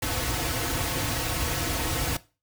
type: noise with comb filter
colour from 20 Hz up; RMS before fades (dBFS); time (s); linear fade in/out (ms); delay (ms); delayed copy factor
pink; -28; 0.02-2.17; 5; 5; -0.95
effects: noise-tail reverb RT60 0.3 s tail -18 dB re dry